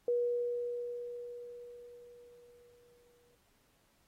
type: tone with exponential decay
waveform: sine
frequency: 482.5 Hz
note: B4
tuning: 40 cents flat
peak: -27 dBFS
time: 0.08-3.35 s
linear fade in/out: 2 ms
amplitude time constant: 710 ms
effects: pink hiss -72 dBFS RMS until 4.07 s + AAC 48 kbps